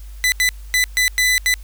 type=tone bursts at uneven times; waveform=sawtooth; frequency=1999 Hz; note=B6; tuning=20 cents sharp; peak=-10 dBFS; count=6; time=0.24-0.32 / 0.4-0.49 / 0.74-0.84 / 0.97-1.08 / 1.18-1.38 / 1.46-1.54 s; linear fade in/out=0 ms; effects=added 50 Hz sine -32 dBFS peak until 1.63 s + white hiss -50 dBFS RMS until 1.63 s